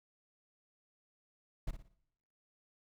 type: noise with echo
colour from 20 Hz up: brown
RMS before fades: -35 dBFS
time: 1.67-1.71 s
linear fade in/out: 5 ms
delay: 58 ms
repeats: 4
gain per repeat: -9 dB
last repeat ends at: 1.942 s
effects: noise-tail reverb RT60 0.9 s tail -23 dB re dry